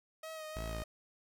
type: tone with vibrato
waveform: sawtooth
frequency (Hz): 630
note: D#5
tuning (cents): +21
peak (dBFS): -39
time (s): 0.23-0.84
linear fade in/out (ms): 5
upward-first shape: sine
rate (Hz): 3.1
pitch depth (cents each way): 30
type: tone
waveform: sawtooth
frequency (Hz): 55.8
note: A1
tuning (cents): +25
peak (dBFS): -35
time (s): 0.56-0.83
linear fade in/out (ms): 5
effects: none